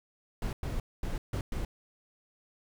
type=noise bursts at uneven times; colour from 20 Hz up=brown; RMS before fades=-33 dBFS; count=5; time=0.42-0.53 / 0.63-0.8 / 1.03-1.18 / 1.33-1.41 / 1.52-1.65 s; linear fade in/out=2 ms; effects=none